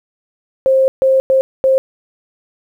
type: tone bursts at uneven times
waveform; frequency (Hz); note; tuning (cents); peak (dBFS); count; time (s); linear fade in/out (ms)
sine; 530; C5; +22; -8; 4; 0.66-0.88 / 1.02-1.2 / 1.3-1.41 / 1.64-1.78; 0
effects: 8-bit